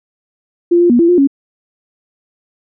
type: tone with pitch steps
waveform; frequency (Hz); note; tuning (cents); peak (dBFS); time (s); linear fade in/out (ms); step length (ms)
sine; 346 / 348.6 / 240.7 / 338.3 / 354.4 / 276.8; F4 / F4 / B3 / E4 / F4 / C#4; -16 / -3 / -44 / +45 / +25 / -2; -6; 0.71-1.274; 10; 94
effects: none